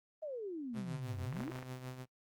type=exponential two-way sweep; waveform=sine; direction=down then up; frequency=647 to 87.31 to 362.6 Hz; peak=-39 dBFS; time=0.22-1.51 s; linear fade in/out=10 ms; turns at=1.22 s
type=tone with tremolo; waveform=sawtooth; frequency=128.1 Hz; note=C3; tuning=36 cents flat; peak=-37 dBFS; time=0.73-2.06 s; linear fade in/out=50 ms; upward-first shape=triangle; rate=6.3 Hz; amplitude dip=65%
type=clicks; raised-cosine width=0.5 ms; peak=-31 dBFS; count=9; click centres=1.326 / 1.368 / 1.405 / 1.435 / 1.479 / 1.519 / 1.558 / 1.588 / 1.627 s
effects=noise-tail reverb RT60 0.1 s tail -20 dB re dry + Opus 24 kbps